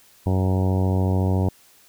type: harmonic tone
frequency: 93.9 Hz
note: F#2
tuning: 26 cents sharp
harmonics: 1 / 2 / 3 / 4 / 5 / 6 / 7 / 8 / 9 / 10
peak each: -19 / -25 / -29 / -31 / -33 / -35 / -36 / -37 / -38 / -39 dBFS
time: 0.26-1.49 s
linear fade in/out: 5 ms
effects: white hiss -54 dBFS RMS until 1.88 s